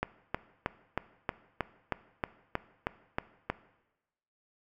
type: click train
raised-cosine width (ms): 0.5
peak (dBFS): -14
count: 12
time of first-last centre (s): 0.03-3.5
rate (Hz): 3.17
effects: noise-tail reverb RT60 1.0 s tail -17 dB re dry